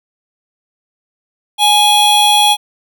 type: tone pair together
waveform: square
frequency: 830.6 / 3338 Hz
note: G#5 / G#7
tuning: 0 / +8 cents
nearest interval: 2 octaves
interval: 2408 cents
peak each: -11 dBFS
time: 1.58-2.57 s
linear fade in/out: 50 ms
effects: none